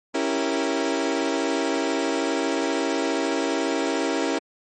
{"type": "chord", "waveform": "30% pulse", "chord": "C# diminished seventh", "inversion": "none", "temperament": "equal", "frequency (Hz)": [277.2, 329.6, 392, 466.2], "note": ["C#4", "E4", "G4", "Bb4"], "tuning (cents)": [0, 0, 0, 0], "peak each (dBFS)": [-24, -24, -27, -26], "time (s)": [0.14, 4.39], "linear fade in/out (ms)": 10, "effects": ["MP3 32 kbps"]}